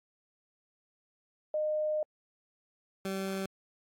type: tone pair in turn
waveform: sine / 20% pulse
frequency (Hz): 612 / 192.77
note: D#5 / G3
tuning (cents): -29 / -29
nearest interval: octave + minor sixth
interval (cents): 2000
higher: first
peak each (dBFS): -28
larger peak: neither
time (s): 1.54-2.03 / 3.05-3.46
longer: first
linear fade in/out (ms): 2
effects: AAC 64 kbps

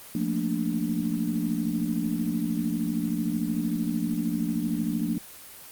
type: chord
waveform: sine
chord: Bb major seventh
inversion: second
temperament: equal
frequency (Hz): 174.61 / 220 / 233.1 / 293.7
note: F3 / A3 / Bb3 / D4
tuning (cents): 0 / 0 / 0 / 0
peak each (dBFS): -30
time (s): 0.15-5.18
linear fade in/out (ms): 2
effects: white hiss -45 dBFS RMS until 5.71 s + Opus 24 kbps

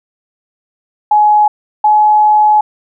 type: tone pair in turn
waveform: sine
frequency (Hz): 842 / 847.9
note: G#5 / G#5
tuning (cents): +24 / +36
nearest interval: unison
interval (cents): 12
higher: second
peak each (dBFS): -5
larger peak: neither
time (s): 1.11-1.48 / 1.84-2.61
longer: second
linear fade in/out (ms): 5
effects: none

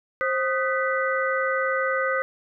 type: tone cluster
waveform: sine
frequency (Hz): 528 / 1244 / 1512 / 1974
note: C5 / D#6 / F#6 / B6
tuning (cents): +16 / -1 / +37 / -1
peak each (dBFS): -25 / -27 / -28 / -29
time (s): 0.21-2.22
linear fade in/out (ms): 0
effects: none

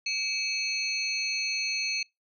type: tone cluster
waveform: sine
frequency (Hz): 2280 / 2586 / 4316 / 6180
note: C#7 / E7 / C#8 / G8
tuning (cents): +48 / -34 / -47 / -26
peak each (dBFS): -37 / -31 / -31 / -37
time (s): 0.06-2.03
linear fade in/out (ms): 5
effects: noise-tail reverb RT60 0.2 s tail -25 dB re dry

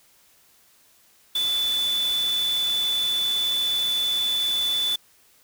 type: tone in noise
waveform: sine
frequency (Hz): 3485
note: A7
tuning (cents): -17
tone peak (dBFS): -21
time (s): 1.35-4.96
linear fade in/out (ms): 5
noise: white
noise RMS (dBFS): -35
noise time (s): 1.35-4.96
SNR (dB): +11
effects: white hiss -58 dBFS RMS until 5.43 s

